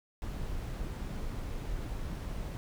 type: noise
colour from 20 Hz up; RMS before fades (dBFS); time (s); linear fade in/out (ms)
brown; -37; 0.22-2.57; 0
effects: none